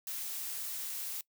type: noise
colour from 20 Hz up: blue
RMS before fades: -39 dBFS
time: 0.07-1.21 s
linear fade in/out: 2 ms
effects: noise-tail reverb RT60 0.1 s tail -22 dB re dry